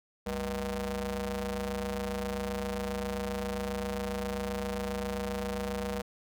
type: ring-modulated tone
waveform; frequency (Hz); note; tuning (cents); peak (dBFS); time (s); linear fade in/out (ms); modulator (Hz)
sawtooth; 141.5; C#3; +36; -25; 0.26-6.02; 10; 340
effects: none